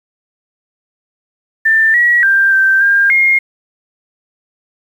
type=tone with pitch steps; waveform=sine; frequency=1783 / 1919 / 1583 / 1561 / 1603 / 2137 Hz; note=A6 / A#6 / G6 / G6 / G6 / C7; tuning=+22 / +50 / +17 / -8 / +38 / +36 cents; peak=-7 dBFS; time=1.65-3.39 s; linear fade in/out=10 ms; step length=290 ms; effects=7-bit